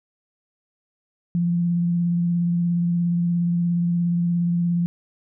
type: tone with vibrato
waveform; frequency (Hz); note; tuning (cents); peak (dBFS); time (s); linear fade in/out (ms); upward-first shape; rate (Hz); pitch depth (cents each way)
sine; 172.6; F3; -20; -18; 1.35-4.86; 0; sine; 17; 17
effects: none